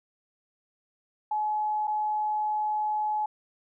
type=tone with dropouts; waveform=sine; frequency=850 Hz; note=G#5; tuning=40 cents sharp; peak=-25 dBFS; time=1.31-3.26 s; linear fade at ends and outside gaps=5 ms; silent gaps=1.872-1.877 s; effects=none